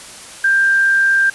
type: tone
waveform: sine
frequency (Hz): 1586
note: G6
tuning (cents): +20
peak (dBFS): -10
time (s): 0.44-1.3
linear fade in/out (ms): 5
effects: white hiss -35 dBFS RMS until 1.34 s + resampled to 24000 Hz